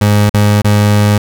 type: tone with dropouts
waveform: 30% pulse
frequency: 103.83 Hz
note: G#2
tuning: in tune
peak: -4 dBFS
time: 0.01-1.18 s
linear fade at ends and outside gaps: 5 ms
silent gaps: 0.295-0.34 / 0.619-0.645 s
effects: none